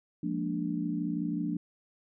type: chord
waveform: sine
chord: Bb dominant seventh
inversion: second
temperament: equal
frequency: 174.61 / 207.7 / 233.1 / 293.7 Hz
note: F3 / Ab3 / Bb3 / D4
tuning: 0 / 0 / 0 / 0 cents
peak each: -34 / -38 / -36 / -33 dBFS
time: 0.23-1.57 s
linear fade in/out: 5 ms
effects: none